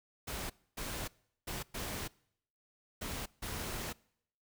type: noise bursts at uneven times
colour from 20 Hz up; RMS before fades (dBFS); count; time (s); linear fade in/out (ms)
pink; -40; 6; 0.27-0.5 / 0.77-1.08 / 1.47-1.63 / 1.74-2.08 / 3.01-3.26 / 3.42-3.93; 10
effects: noise-tail reverb RT60 0.7 s tail -24 dB re dry